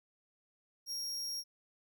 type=tone; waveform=40% pulse; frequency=5588 Hz; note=F8; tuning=in tune; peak=-36 dBFS; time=0.86-1.44 s; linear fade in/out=50 ms; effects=none